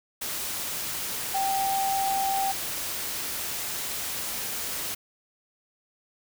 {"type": "tone in noise", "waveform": "sine", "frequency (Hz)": 780, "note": "G5", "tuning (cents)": -9, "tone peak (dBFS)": -24, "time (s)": [1.34, 2.52], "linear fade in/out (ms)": 10, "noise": "white", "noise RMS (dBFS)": -32, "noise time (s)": [0.21, 4.95], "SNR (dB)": 5, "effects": []}